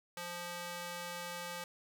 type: tone with high-pass filter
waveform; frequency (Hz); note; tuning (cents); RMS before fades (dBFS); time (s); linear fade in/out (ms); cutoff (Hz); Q
square; 174.61; F3; 0; -43; 0.17-1.64; 2; 610; 0.51
effects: none